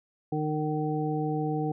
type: harmonic tone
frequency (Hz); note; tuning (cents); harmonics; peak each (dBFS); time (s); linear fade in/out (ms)
152.9; D#3; -30; 1 / 2 / 3 / 5; -30 / -31 / -33 / -34; 0.32-1.72; 5
effects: none